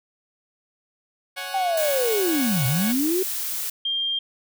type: chord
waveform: 10% pulse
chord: C# suspended fourth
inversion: none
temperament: equal with one note detuned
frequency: 554.4 / 737.9 / 830.6 Hz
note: C#5 / F#5 / G#5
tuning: 0 / -5 / 0 cents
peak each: -27 / -24 / -30 dBFS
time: 1.36-2.93 s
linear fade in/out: 20 ms
type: linear two-way sweep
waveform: sine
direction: down then up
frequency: 784 to 120 to 386.9 Hz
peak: -20 dBFS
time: 1.54-3.23 s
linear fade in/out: 5 ms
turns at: 2.66 s
type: noise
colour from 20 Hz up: blue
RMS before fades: -28 dBFS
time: 1.77-3.7 s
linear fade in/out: 5 ms
type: tone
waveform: sine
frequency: 3196 Hz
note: G7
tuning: 33 cents sharp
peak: -22 dBFS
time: 3.85-4.19 s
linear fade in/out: 5 ms
effects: none